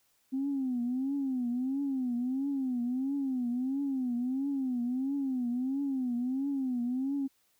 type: tone with vibrato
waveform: sine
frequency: 259.7 Hz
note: C4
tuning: 13 cents flat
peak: -28 dBFS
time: 0.32-7.28 s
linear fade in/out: 20 ms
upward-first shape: triangle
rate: 1.5 Hz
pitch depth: 160 cents each way
effects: tanh soft clip ceiling -24 dBFS + white hiss -71 dBFS RMS until 7.59 s